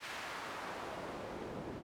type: noise with band-pass filter sweep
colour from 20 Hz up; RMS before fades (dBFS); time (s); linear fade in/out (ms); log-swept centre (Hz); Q
pink; -44; 0-1.83; 50; 1900 to 280; 0.8
effects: none